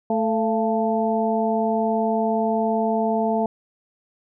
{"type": "harmonic tone with a mistuned harmonic", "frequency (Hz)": 220, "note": "A3", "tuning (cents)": 0, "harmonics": [1, 2, 3, 4], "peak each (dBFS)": [-23, -25, -23, -27], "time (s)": [0.1, 3.46], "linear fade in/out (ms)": 2, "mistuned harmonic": 3, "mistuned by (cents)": 55, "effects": []}